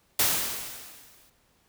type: noise with exponential decay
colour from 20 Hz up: white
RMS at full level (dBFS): -21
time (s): 0.19-1.3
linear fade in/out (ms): 5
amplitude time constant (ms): 240
effects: pink hiss -66 dBFS RMS until 1.68 s